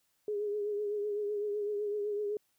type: tone with vibrato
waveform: sine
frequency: 414.4 Hz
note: G#4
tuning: 4 cents flat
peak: -31 dBFS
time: 0.28-2.37 s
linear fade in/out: 2 ms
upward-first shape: triangle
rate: 7.9 Hz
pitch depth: 48 cents each way
effects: white hiss -75 dBFS RMS until 2.58 s